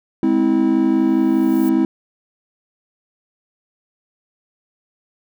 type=chord; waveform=triangle; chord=Ab augmented; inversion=none; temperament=just; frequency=207.7 / 259.6 / 324.5 Hz; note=Ab3 / C4 / E4; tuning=0 / -13 / -27 cents; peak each=-19 / -15 / -14 dBFS; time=0.23-1.85 s; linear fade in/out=2 ms
type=noise with exponential growth; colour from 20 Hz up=violet; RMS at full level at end=-34 dBFS; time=0.77-1.69 s; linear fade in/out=0 ms; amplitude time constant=200 ms
effects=none